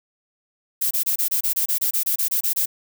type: noise bursts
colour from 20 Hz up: violet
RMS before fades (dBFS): -21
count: 15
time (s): 0.81-2.659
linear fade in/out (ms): 10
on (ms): 99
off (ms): 26
effects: none